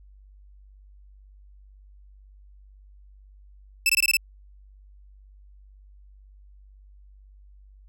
sawtooth tone bursts, 2637 Hz, E7, in tune, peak -14 dBFS, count 6, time 3.86-4.169 s, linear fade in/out 2 ms, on 34 ms, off 21 ms, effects added 49 Hz sine -48 dBFS peak until 7.88 s

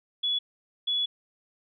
sine tone pair in turn, 3400 / 3400 Hz, G#7 / G#7, +40 / +40 cents, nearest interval unison, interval 0 cents, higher neither, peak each -24 dBFS, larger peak neither, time 0.23-0.39 / 0.87-1.06 s, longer second, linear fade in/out 10 ms, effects none

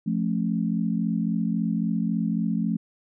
sine chord, F augmented, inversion none, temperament just, 174.61 / 218.3 / 272.8 Hz, F3 / A3 / C#4, 0 / -13 / -28 cents, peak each -26 / -25 / -31 dBFS, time 0.06-2.77 s, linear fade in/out 10 ms, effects none

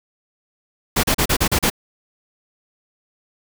pink noise bursts, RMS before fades -17 dBFS, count 7, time 0.96-1.701 s, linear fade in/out 10 ms, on 75 ms, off 36 ms, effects none

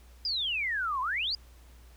sine exponential two-way sweep, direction down then up, 5040 to 987.8 to 5040 Hz, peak -28 dBFS, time 0.25-1.35 s, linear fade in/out 2 ms, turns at 1.01 s, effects added 60 Hz sine -51 dBFS peak until 1.96 s + pink hiss -61 dBFS RMS until 1.96 s

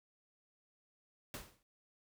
pink noise with exponential decay, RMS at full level -42 dBFS, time 1.34-1.63 s, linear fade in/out 1 ms, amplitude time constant 62 ms, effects none

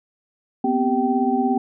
sine tone cluster, 242.9 / 260 / 392 / 774 Hz, B3 / C4 / G4 / G5, -29 / -11 / 0 / -22 cents, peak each -22 / -22 / -25 / -22 dBFS, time 0.64-1.58 s, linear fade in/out 5 ms, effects none

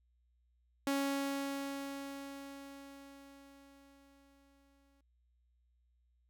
sawtooth tone with exponential decay, 277.2 Hz, C#4, in tune, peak -27 dBFS, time 0.87-5.01 s, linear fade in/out 2 ms, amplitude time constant 900 ms, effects added 60 Hz sine -70 dBFS peak until 6.29 s

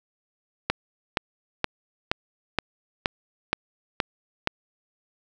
click train, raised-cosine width 0.3 ms, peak -5 dBFS, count 9, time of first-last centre 0.7-4.474 s, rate 2.12 Hz, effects none

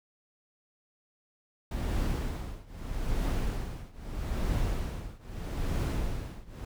brown noise with tremolo, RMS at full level -28 dBFS, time 1.71-6.65 s, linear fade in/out 5 ms, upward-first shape triangle, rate 0.79 Hz, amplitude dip 95%, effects none

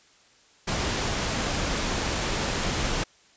pink noise, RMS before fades -27 dBFS, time 0.67-3.04 s, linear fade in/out 10 ms, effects white hiss -58 dBFS RMS until 3.36 s + resampled to 16000 Hz

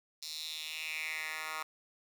10% pulse tone with high-pass filter sweep, 156.8 Hz, D#3, 14 cents sharp, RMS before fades -40 dBFS, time 0.22-1.63 s, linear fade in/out 5 ms, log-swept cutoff 4700 to 1300 Hz, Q 3.9, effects none

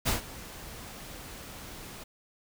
pink noise with ADSR envelope, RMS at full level -25 dBFS, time 0.05-2.04 s, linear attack 28 ms, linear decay 130 ms, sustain -19 dB, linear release 10 ms, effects none

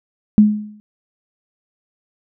sine tone with exponential decay, 210.6 Hz, G#3, 24 cents sharp, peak -3 dBFS, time 0.38-0.8 s, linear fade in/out 0 ms, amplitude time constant 90 ms, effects none

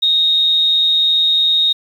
sine tone with amplitude modulation, 3729 Hz, A#7, in tune, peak -9 dBFS, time 0.02-1.73 s, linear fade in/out 10 ms, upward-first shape sine, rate 163 Hz, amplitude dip 35%, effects 7-bit

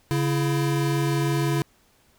square tone pair together, 140.61 / 335.6 Hz, C#3 / E4, +25 / +31 cents, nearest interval octave + minor third, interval 1506 cents, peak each -23 / -27 dBFS, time 0.11-1.62 s, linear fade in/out 0 ms, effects pink hiss -61 dBFS RMS until 2.18 s

